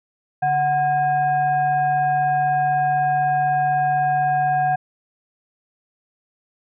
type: tone with frequency modulation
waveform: sine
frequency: 740 Hz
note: F#5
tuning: in tune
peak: -16 dBFS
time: 0.42-4.76 s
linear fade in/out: 10 ms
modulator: 884 Hz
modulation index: 0.52
effects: none